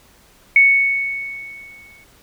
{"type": "tone with exponential decay", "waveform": "sine", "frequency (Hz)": 2217, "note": "C#7", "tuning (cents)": 0, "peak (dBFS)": -6, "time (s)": [0.56, 2.04], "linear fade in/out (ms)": 2, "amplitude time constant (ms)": 320, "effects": ["pink hiss -51 dBFS RMS until 2.22 s"]}